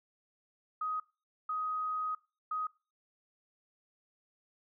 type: tone bursts at uneven times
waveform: sine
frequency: 1255 Hz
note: D#6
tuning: 15 cents sharp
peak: -32 dBFS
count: 3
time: 0.81-1 / 1.49-2.15 / 2.51-2.67 s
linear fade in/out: 5 ms
effects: noise-tail reverb RT60 0.3 s tail -21 dB re dry